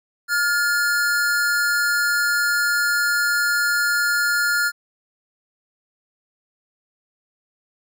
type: tone pair together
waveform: square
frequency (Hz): 1415 / 1721.8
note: F6 / A6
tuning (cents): +22 / -38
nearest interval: minor third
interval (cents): 340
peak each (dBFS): -19 / -26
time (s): 0.28-4.72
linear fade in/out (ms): 50
effects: none